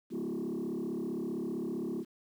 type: tone with frequency modulation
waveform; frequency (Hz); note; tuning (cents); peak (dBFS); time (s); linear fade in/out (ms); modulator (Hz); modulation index
sine; 289.7; D4; -24; -31; 0.1-2.05; 50; 35.4; 2.7
effects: tanh soft clip ceiling -31 dBFS + 10-bit